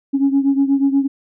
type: beating tone pair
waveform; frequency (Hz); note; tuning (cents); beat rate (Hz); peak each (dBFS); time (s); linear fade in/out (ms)
sine; 273.9 / 282.2; C#4 / C#4; -21 / +31; 8.3; -13 / -17; 0.13-1.08; 20
effects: tanh soft clip ceiling -7 dBFS